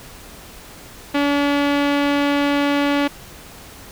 sawtooth tone with low-pass filter, 285.8 Hz, D4, 47 cents flat, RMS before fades -18 dBFS, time 1.14-3.08 s, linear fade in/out 10 ms, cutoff 3100 Hz, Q 1.3, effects pink hiss -40 dBFS RMS until 3.91 s

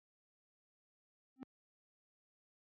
triangle tone with exponential growth, 261.6 Hz, C4, in tune, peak -38 dBFS, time 1.36-1.43 s, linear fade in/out 0 ms, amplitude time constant 15 ms, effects high-pass 100 Hz 12 dB/octave + low-pass 3000 Hz 12 dB/octave

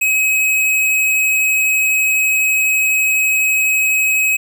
square tone, 2548 Hz, D#7, 41 cents sharp, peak -13 dBFS, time 0.01-4.37 s, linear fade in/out 10 ms, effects none

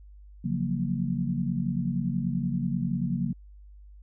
sine chord, Gb major seventh, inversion second, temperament equal, 138.59 / 174.61 / 185 / 233.1 Hz, Db3 / F3 / Gb3 / Bb3, 0 / 0 / 0 / 0 cents, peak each -31 dBFS, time 0.44-3.33 s, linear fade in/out 10 ms, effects added 50 Hz sine -46 dBFS peak until 4.02 s

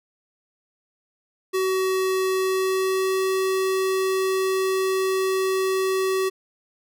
square tone with pitch glide, 377.2 to 379.8 Hz, F#4 to F#4, +33 to +45 cents, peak -21 dBFS, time 1.53-6.3 s, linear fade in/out 20 ms, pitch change +12 cents, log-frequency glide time 2.3-3.18 s, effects none

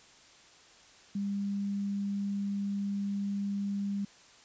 sine tone, 200.3 Hz, G3, 38 cents sharp, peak -30 dBFS, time 1.15-4.05 s, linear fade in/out 5 ms, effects white hiss -57 dBFS RMS until 4.44 s + resampled to 16000 Hz

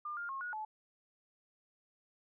sine tone with pitch steps, 1200 / 1406 / 1081 / 1452 / 863 Hz, D6 / F6 / C#6 / F#6 / A5, +37 / +11 / -44 / -33 / -34 cents, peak -38 dBFS, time 0.05-0.65 s, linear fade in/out 5 ms, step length 120 ms, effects none

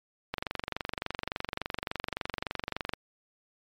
click train, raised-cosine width 0.3 ms, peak -15 dBFS, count 62, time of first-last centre 0.34-2.936 s, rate 23.5 Hz, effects MP3 96 kbps

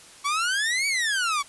sawtooth exponential two-way sweep, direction up then down, 1108.7 to 2294 to 1108.7 Hz, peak -19 dBFS, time 0.24-1.43 s, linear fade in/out 20 ms, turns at 0.87 s, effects white hiss -48 dBFS RMS until 1.48 s + resampled to 24000 Hz

